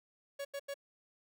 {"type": "tone bursts", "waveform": "45% pulse", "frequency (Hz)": 560, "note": "C#5", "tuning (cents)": 18, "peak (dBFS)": -38, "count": 3, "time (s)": [0.39, 0.742], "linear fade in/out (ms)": 10, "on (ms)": 60, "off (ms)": 86, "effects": []}